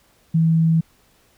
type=tone; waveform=sine; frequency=162.8 Hz; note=E3; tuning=21 cents flat; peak=-13 dBFS; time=0.34-0.81 s; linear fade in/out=10 ms; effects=pink hiss -58 dBFS RMS until 1.37 s